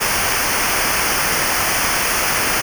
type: noise with comb filter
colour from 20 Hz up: pink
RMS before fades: -18 dBFS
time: 0-2.62 s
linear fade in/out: 20 ms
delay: 0.26 ms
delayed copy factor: -0.75
effects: none